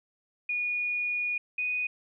sine tone pair in turn, 2450 / 2483 Hz, D#7 / D#7, -27 / -4 cents, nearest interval unison, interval 23 cents, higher second, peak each -27 / -27 dBFS, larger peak neither, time 0.49-1.38 / 1.58-1.87 s, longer first, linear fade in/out 5 ms, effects none

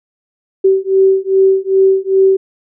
sine beating tone pair, 383.1 / 385.6 Hz, G4 / G4, -40 / -28 cents, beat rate 2.5 Hz, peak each -11 dBFS, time 0.64-2.37 s, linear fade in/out 10 ms, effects none

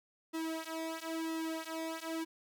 sawtooth tone with flanger, 323.8 Hz, E4, 31 cents flat, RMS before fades -39 dBFS, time 0.33-2.25 s, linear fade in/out 20 ms, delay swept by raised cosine 1.3 to 3.8 ms, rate 1 Hz, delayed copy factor -1, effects none

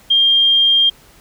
sine tone, 3204 Hz, G7, 37 cents sharp, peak -9 dBFS, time 0.1-0.9 s, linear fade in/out 10 ms, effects pink hiss -47 dBFS RMS until 1.2 s

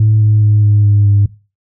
sine tone with pitch steps, 108.1 / 106.73 / 105.39 / 104.06 / 102.74 / 101.45 Hz, A2 / G#2 / G#2 / G#2 / G#2 / G#2, -30 / +48 / +26 / +4 / -18 / -40 cents, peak -5 dBFS, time 0-1.26 s, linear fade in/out 5 ms, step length 210 ms, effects noise-tail reverb RT60 0.3 s tail -19 dB re dry + tanh soft clip ceiling -3 dBFS

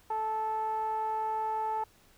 10% pulse tone with low-pass filter, 437.3 Hz, A4, 11 cents flat, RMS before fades -32 dBFS, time 0.1-1.84 s, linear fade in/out 5 ms, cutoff 880 Hz, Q 4.5, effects pink hiss -62 dBFS RMS until 2.17 s

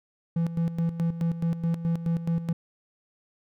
triangle tone with tremolo, 167.2 Hz, E3, 25 cents sharp, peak -20 dBFS, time 0.36-2.53 s, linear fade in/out 5 ms, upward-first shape square, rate 4.7 Hz, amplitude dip 70%, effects none

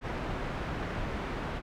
pink low-pass noise, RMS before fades -35 dBFS, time 0.01-1.62 s, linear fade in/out 50 ms, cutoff 2000 Hz, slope 12 dB/octave, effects none

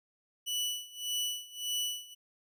sawtooth tone with tremolo, 2960 Hz, F#7, in tune, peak -27 dBFS, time 0.46-2.15 s, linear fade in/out 20 ms, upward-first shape sine, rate 1.7 Hz, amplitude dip 90%, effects none

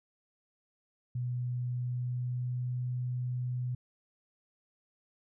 sine tone with pitch glide, 123.47 to 124.62 Hz, B2 to B2, 0 to +16 cents, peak -31 dBFS, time 1.15-3.75 s, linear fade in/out 5 ms, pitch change +16 cents, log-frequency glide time 1.7-2.8 s, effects none

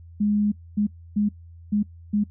sine tone bursts at uneven times, 207.7 Hz, G#3, in tune, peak -18 dBFS, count 5, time 0.2-0.52 / 0.77-0.87 / 1.16-1.29 / 1.72-1.83 / 2.13-2.24 s, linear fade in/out 10 ms, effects noise-tail reverb RT60 0.1 s tail -22 dB re dry + added 84 Hz sine -42 dBFS peak until 2.3 s

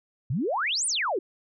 sine exponential two-way sweep, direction up then down, 109.4 to 9900 to 328.7 Hz, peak -24 dBFS, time 0.3-1.19 s, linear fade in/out 5 ms, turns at 0.86 s, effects none

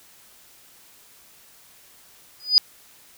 sine tone with exponential growth, 4950 Hz, D#8, 10 cents flat, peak -7 dBFS, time 2.4-2.58 s, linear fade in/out 0 ms, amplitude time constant 37 ms, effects white hiss -52 dBFS RMS until 3.17 s

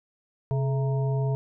harmonic tone with a mistuned harmonic, 132.9 Hz, C3, 27 cents sharp, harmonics 1 / 3 / 5 / 7, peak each -23 / -33 / -37 / -40 dBFS, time 0.51-1.35 s, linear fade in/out 0 ms, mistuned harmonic 3, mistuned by +110 cents, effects none

